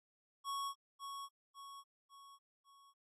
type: tone with echo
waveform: square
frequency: 1108.7 Hz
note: C#6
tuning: in tune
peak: -39 dBFS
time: 0.44-0.74 s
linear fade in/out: 50 ms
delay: 550 ms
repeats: 4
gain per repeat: -6 dB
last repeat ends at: 2.94 s
effects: AAC 32 kbps